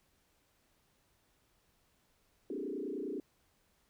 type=tone with frequency modulation; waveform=sine; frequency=342.2 Hz; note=F4; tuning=35 cents flat; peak=-36 dBFS; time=2.5-3.2 s; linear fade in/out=2 ms; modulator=29.8 Hz; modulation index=3; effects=pink hiss -73 dBFS RMS until 3.89 s